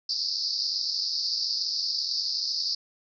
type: band-pass noise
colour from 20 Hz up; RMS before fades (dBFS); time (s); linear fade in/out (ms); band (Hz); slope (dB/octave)
white; -29; 0.09-2.75; 5; 4400 to 5200; 96
effects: none